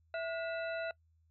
harmonic tone with a mistuned harmonic, 659.3 Hz, E5, in tune, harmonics 1 / 2 / 3 / 4 / 6, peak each -36 / -41 / -51 / -48 / -52 dBFS, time 0.14-0.91 s, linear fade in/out 2 ms, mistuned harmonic 2, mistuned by +150 cents, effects noise-tail reverb RT60 0.1 s tail -23 dB re dry + added 81 Hz sine -67 dBFS peak until 1.3 s

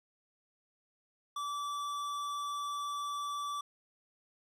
sine tone with tanh clipping, 1158 Hz, D6, 25 cents flat, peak -37 dBFS, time 1.36-3.61 s, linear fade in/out 5 ms, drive 16 dB, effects none

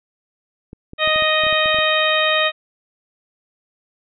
clicks, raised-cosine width 3 ms, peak -22 dBFS, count 11, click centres 0.731 / 0.934 / 1.075 / 1.16 / 1.223 / 1.437 / 1.467 / 1.527 / 1.659 / 1.745 / 1.787 s
harmonic tone, 622.3 Hz, D#5, in tune, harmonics 1 / 2 / 3 / 4 / 5 / 6, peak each -20 / -22 / -21 / -22 / -24 / -22 dBFS, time 0.98-2.52 s, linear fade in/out 50 ms
effects none

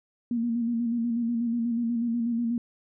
sine tone with vibrato, 234.3 Hz, A#3, 9 cents sharp, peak -24 dBFS, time 0.31-2.58 s, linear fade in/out 2 ms, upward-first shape square, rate 8.2 Hz, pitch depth 37 cents each way, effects none

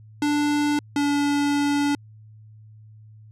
square tone pair in turn, 293.7 / 287.3 Hz, D4 / D4, 0 / -38 cents, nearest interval unison, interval 38 cents, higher first, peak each -20 dBFS, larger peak neither, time 0.22-0.79 / 0.96-1.95 s, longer second, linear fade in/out 2 ms, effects added 108 Hz sine -44 dBFS peak until 3.31 s + low-pass 9000 Hz 12 dB/octave

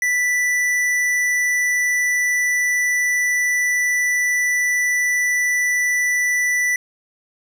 sine tone with tanh clipping, 1975.5 Hz, B6, in tune, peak -18 dBFS, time 0.02-6.76 s, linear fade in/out 2 ms, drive 14 dB, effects none

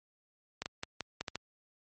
clicks, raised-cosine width 0.2 ms, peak -18 dBFS, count 7, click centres 0.62 / 0.659 / 0.834 / 1.007 / 1.21 / 1.282 / 1.356 s, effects high-pass 60 Hz 12 dB/octave + MP3 32 kbps

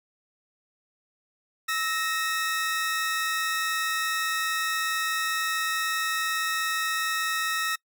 sawtooth tone pair together, 1301.9 / 1864.7 Hz, E6 / A#6, -22 / 0 cents, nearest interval tritone, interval 622 cents, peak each -25 dBFS, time 1.68-7.76 s, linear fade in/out 10 ms, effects noise-tail reverb RT60 0.1 s tail -24 dB re dry

